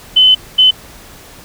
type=tone bursts at uneven times; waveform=sine; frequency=3035 Hz; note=F#7; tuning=43 cents sharp; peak=-4 dBFS; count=2; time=0.16-0.35 / 0.58-0.71 s; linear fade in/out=10 ms; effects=pink hiss -37 dBFS RMS until 1.44 s